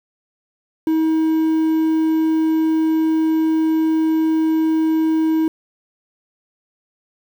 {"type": "tone with quantisation", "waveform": "triangle", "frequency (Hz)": 318.5, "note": "D#4", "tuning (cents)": 41, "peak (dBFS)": -12, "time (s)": [0.87, 5.48], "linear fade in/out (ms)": 2, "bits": 7, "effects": []}